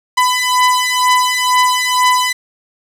sawtooth beating tone pair, 1000 / 1002.1 Hz, B5 / B5, +21 / +25 cents, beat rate 2.1 Hz, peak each -10 dBFS, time 0.17-2.33 s, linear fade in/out 10 ms, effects low-pass 12000 Hz 12 dB/octave + 7-bit

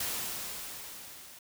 white noise with level ramp, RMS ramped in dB -33 to -51 dBFS, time 0-1.39 s, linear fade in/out 5 ms, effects none

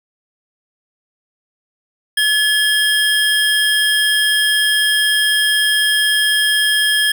square tone pair together, 1710 / 3228 Hz, A6 / G#7, -50 / -50 cents, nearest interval major seventh, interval 1100 cents, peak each -16 dBFS, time 2.17-7.12 s, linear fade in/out 5 ms, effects none

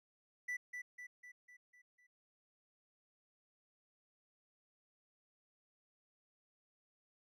triangle tone with echo, 1975.5 Hz, B6, in tune, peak -36 dBFS, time 0.48-0.57 s, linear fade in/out 10 ms, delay 250 ms, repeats 6, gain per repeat -5 dB, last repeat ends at 2.07 s, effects none

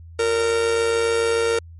45% pulse tone with amplitude modulation, 460.9 Hz, A#4, 20 cents flat, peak -15 dBFS, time 0.19-1.59 s, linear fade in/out 5 ms, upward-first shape sine, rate 107 Hz, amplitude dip 55%, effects added 83 Hz sine -38 dBFS peak until 1.79 s + MP3 48 kbps

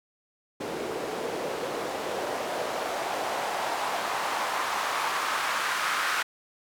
white noise with band-pass filter sweep, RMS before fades -30 dBFS, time 0.6-6.23 s, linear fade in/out 10 ms, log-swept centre 380 to 1400 Hz, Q 1.7, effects none

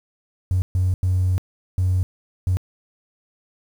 triangle tone bursts at uneven times, 92.1 Hz, F#2, 7 cents flat, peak -13 dBFS, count 5, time 0.51-0.62 / 0.75-0.94 / 1.03-1.38 / 1.78-2.03 / 2.47-2.57 s, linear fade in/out 0 ms, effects tanh soft clip ceiling -13 dBFS + 8-bit

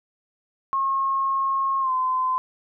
sine tone with pitch glide, 1082 to 1027.8 Hz, C#6 to C6, -42 to -31 cents, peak -20 dBFS, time 0.73-2.38 s, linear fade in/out 0 ms, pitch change -89 cents, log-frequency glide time 1.8-1.92 s, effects none

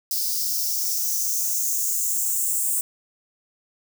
violet noise with high-pass filter sweep, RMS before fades -24 dBFS, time 0.11-2.81 s, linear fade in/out 2 ms, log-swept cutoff 4900 to 8100 Hz, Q 4.5, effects none

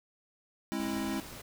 square chord, Ab augmented, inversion none, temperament equal with one note detuned, 207.7 / 268.1 / 329.6 Hz, Ab3 / C4 / E4, 0 / +42 / 0 cents, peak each -37 dBFS, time 0.72-1.2 s, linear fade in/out 0 ms
pink noise, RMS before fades -46 dBFS, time 0.79-1.42 s, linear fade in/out 10 ms
effects none

